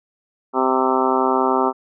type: harmonic tone with a mistuned harmonic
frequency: 130.4 Hz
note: C3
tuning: 5 cents flat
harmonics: 2 / 3 / 4 / 5 / 6 / 7 / 8 / 9 / 10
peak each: -23 / -21 / -27 / -26 / -24 / -22 / -27 / -24 / -26 dBFS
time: 0.53-1.73 s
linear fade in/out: 50 ms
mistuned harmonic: 10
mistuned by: +18 cents
effects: none